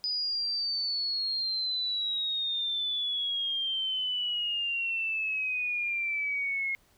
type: exponential sweep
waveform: sine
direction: down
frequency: 4978 to 2154 Hz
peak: -28 dBFS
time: 0.04-6.75 s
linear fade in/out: 0 ms
effects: pink hiss -65 dBFS RMS until 6.97 s